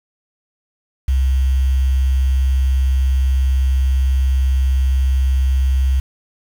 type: tone with quantisation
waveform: sine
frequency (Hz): 65.8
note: C2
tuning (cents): +10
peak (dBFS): -12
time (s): 1.08-6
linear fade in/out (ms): 5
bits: 6
effects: none